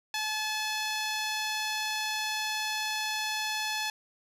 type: tone with low-pass filter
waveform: 10% pulse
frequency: 861 Hz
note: A5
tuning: 38 cents flat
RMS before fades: -32 dBFS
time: 0.14-3.9 s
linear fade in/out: 2 ms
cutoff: 9800 Hz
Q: 1.2
effects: none